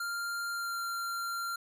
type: tone with pitch glide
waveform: square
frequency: 1394 to 1380.4 Hz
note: F6 to F6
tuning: -4 to -21 cents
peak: -34 dBFS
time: 0-1.56 s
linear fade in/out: 5 ms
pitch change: -17 cents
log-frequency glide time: 0.5-0.8 s
effects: none